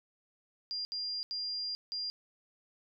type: tone bursts at uneven times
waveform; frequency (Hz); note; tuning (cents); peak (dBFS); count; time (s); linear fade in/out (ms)
sine; 4800; D8; +37; -34; 4; 0.71-0.85 / 0.92-1.23 / 1.31-1.75 / 1.92-2.1; 0
effects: none